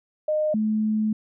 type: tone pair in turn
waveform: sine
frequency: 613 / 215.7 Hz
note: D#5 / A3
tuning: -26 / -34 cents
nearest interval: octave + tritone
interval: 1808 cents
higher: first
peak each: -20 dBFS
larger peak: neither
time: 0.28-0.54 / 0.54-1.13 s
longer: second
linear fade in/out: 5 ms
effects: none